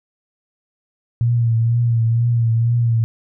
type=tone with vibrato; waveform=sine; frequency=116.54 Hz; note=A#2; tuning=in tune; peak=-13 dBFS; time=1.21-3.04 s; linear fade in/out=0 ms; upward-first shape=triangle; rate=2.1 Hz; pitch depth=51 cents each way; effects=none